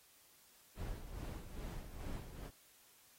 brown noise with tremolo, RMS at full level -43 dBFS, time 0.75-2.51 s, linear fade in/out 50 ms, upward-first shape sine, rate 2.4 Hz, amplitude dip 65%, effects white hiss -66 dBFS RMS until 3.18 s + AAC 48 kbps

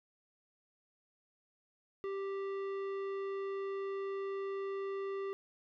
sine tone with tanh clipping, 392 Hz, G4, in tune, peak -38 dBFS, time 2.04-5.33 s, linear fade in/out 0 ms, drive 13 dB, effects none

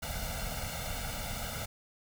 pink noise with comb filter, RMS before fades -37 dBFS, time 0.02-1.66 s, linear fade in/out 10 ms, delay 1.4 ms, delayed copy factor +1, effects none

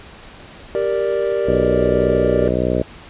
triangle chord, G minor, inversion none, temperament equal, 392 / 466.2 / 587.3 Hz, G4 / Bb4 / D5, 0 / 0 / 0 cents, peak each -19 dBFS, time 0.75-2.48 s, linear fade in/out 0 ms
harmonic tone, 61.74 Hz, B1, in tune, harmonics 1 / 2 / 3 / 4 / 5 / 6 / 7 / 8 / 9 / 10, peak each -25 / -25 / -25 / -25 / -25 / -25 / -25 / -25 / -25 / -25 dBFS, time 1.47-2.83 s, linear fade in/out 10 ms
effects pink hiss -40 dBFS RMS until 3.09 s + resampled to 8000 Hz

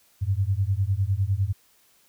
sine beating tone pair, 92.9 / 102.8 Hz, F#2 / G#2, +7 / -17 cents, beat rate 9.9 Hz, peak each -24 dBFS, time 0.21-1.53 s, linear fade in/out 20 ms, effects white hiss -61 dBFS RMS until 2.08 s

